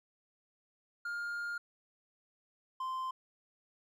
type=tone pair in turn; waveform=triangle; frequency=1411 / 1040 Hz; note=F6 / C6; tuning=+17 / -11 cents; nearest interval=perfect fourth; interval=528 cents; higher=first; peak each=-34 / -33 dBFS; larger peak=second; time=1.05-1.58 / 2.8-3.11 s; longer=first; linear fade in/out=5 ms; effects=none